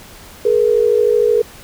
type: tone pair together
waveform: sine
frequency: 424.3 / 477.4 Hz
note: G#4 / A#4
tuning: +37 / +41 cents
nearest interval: major second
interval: 204 cents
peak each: -13 dBFS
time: 0.45-1.42 s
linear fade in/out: 5 ms
effects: pink hiss -39 dBFS RMS until 1.63 s